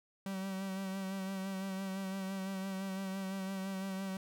45% pulse tone with vibrato, 192.1 Hz, G3, 35 cents flat, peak -37 dBFS, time 0.26-4.17 s, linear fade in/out 2 ms, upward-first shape sine, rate 5.9 Hz, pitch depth 29 cents each way, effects none

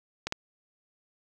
clicks, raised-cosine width 0.2 ms, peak -14 / -12 dBFS, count 2, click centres 0.27 / 0.324 s, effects none

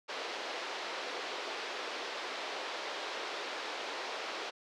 pink band-pass noise, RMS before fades -40 dBFS, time 0.08-4.51 s, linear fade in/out 20 ms, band 400 to 4900 Hz, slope 24 dB/octave, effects none

